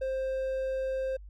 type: tone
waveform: triangle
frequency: 527 Hz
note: C5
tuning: 12 cents sharp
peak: -27 dBFS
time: 0.01-1.17 s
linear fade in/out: 10 ms
effects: added 50 Hz sine -44 dBFS peak until 1.29 s